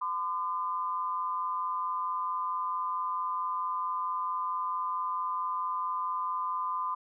sine tone pair together, 1020 / 1204.5 Hz, C6 / D6, -44 / +43 cents, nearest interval minor third, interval 287 cents, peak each -31 / -34 dBFS, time 0.01-6.95 s, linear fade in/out 10 ms, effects none

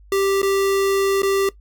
square tone with dropouts, 392 Hz, G4, in tune, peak -17 dBFS, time 0.12-1.49 s, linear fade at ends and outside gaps 2 ms, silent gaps 0.418-0.429 / 1.22-1.231 s, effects noise-tail reverb RT60 0.1 s tail -18 dB re dry + added 50 Hz sine -44 dBFS peak until 1.6 s

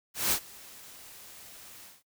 white noise with ADSR envelope, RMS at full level -25 dBFS, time 0.14-2.03 s, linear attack 180 ms, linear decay 74 ms, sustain -24 dB, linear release 190 ms, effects noise-tail reverb RT60 0.1 s tail -21 dB re dry

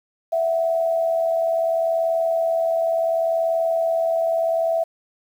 sine tone pair together, 659.3 / 740 Hz, E5 / F#5, 0 / 0 cents, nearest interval major second, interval 200 cents, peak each -18 / -28 dBFS, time 0.32-4.84 s, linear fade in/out 10 ms, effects 8-bit

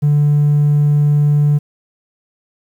triangle tone, 146.83 Hz, D3, in tune, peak -6 dBFS, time 0.02-1.59 s, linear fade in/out 20 ms, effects tanh soft clip ceiling -5 dBFS + 8-bit

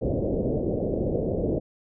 white low-pass noise, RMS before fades -26 dBFS, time 0.01-1.6 s, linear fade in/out 20 ms, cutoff 570 Hz, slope 48 dB/octave, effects none

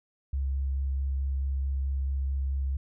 sine tone with vibrato, 67.8 Hz, C#2, 38 cents flat, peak -26 dBFS, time 0.33-2.77 s, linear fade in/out 5 ms, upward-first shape square, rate 4.6 Hz, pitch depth 9 cents each way, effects none

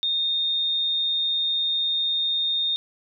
sine tone, 3668 Hz, A#7, 29 cents flat, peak -21 dBFS, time 0.03-2.76 s, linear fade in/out 0 ms, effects none

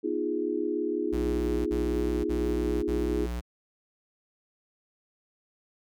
sine chord, F half-diminished seventh, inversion second, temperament equal, 246.9 / 311.1 / 349.2 / 415.3 Hz, Cb4 / Eb4 / F4 / Ab4, 0 / 0 / 0 / 0 cents, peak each -37 / -31 / -31 / -31 dBFS, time 0.03-3.27 s, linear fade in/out 20 ms
square tone bursts, 59.9 Hz, A#1, 48 cents sharp, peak -31 dBFS, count 4, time 1.12-3.412 s, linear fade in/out 20 ms, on 540 ms, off 44 ms
effects none

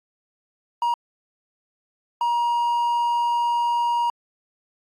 triangle tone bursts at uneven times, 949 Hz, A#5, 31 cents sharp, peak -17 dBFS, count 2, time 0.82-0.94 / 2.21-4.1 s, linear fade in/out 2 ms, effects AAC 64 kbps

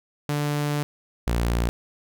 sawtooth tone pair in turn, 146.83 / 58.47 Hz, D3 / A#1, 0 / +6 cents, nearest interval octave + major third, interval 1594 cents, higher first, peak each -19 / -17 dBFS, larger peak second, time 0.29-0.83 / 1.27-1.69 s, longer first, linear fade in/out 0 ms, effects none

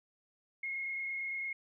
sine tone with frequency modulation, 2157 Hz, C#7, 48 cents flat, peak -35 dBFS, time 0.63-1.53 s, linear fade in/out 5 ms, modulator 28.9 Hz, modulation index 1, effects none

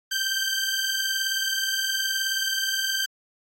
15% pulse beating tone pair, 1559 / 1578 Hz, G6 / G6, -10 / +11 cents, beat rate 19 Hz, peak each -19 / -22 dBFS, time 0.11-3.06 s, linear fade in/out 10 ms, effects AAC 48 kbps

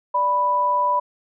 sine tone pair together, 587.3 / 987.7 Hz, D5 / B5, 0 / 0 cents, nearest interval major sixth, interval 900 cents, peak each -26 / -17 dBFS, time 0.14-1 s, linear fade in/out 10 ms, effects none

